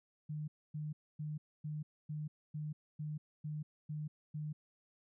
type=tone bursts; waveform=sine; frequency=151.5 Hz; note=D#3; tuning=46 cents flat; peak=-38 dBFS; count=10; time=0.29-4.53 s; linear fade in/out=10 ms; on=190 ms; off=260 ms; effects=none